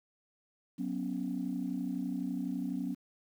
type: chord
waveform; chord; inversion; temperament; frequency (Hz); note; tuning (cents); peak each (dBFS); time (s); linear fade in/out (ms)
sine; F# suspended fourth; none; equal with one note detuned; 185 / 245.2 / 277.2; F#3 / B3 / C#4; 0 / -12 / 0; -37 / -36 / -36; 0.78-2.95; 20
effects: tanh soft clip ceiling -25 dBFS + 10-bit